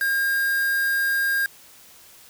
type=tone with quantisation; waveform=triangle; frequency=1612 Hz; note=G6; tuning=48 cents sharp; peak=-18 dBFS; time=0.01-1.46 s; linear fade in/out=2 ms; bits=5; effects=white hiss -49 dBFS RMS until 2.29 s